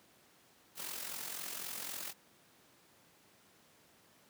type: noise with amplitude modulation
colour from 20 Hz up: white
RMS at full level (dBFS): -40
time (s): 0.75-2.14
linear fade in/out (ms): 50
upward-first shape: sine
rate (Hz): 43.9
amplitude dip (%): 60
effects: pink hiss -65 dBFS RMS until 4.29 s + high-pass 150 Hz 12 dB/octave